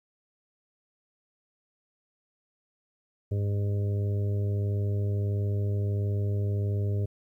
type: harmonic tone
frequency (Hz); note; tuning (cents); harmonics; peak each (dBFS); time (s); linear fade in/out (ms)
101.5; G#2; -39; 1 / 2 / 3 / 4 / 5 / 6; -25 / -41 / -44 / -38 / -45 / -46; 3.31-7.06; 10
effects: 11-bit